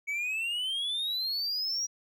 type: exponential sweep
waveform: triangle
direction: up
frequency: 2241 to 5780 Hz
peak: -28 dBFS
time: 0.07-1.87 s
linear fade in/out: 20 ms
effects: none